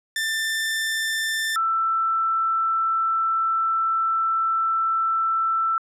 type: tone pair in turn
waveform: sawtooth / sine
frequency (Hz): 1781 / 1331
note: A6 / E6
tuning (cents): +21 / +16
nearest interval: perfect fourth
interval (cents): 505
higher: first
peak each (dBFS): -19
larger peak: neither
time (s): 0.16-1.56 / 1.56-5.78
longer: second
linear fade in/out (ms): 2
effects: low-pass 12000 Hz 12 dB/octave